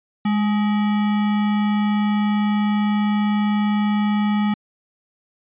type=tone with sample-and-hold; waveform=sine; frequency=207.7 Hz; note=G#3; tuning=in tune; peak=-16 dBFS; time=0.25-4.54 s; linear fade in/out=5 ms; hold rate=1050 Hz; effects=resampled to 8000 Hz